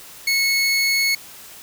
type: tone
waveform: 25% pulse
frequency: 2193 Hz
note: C#7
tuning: 19 cents flat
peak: -13 dBFS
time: 0.27-1.15 s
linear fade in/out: 5 ms
effects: white hiss -41 dBFS RMS until 1.62 s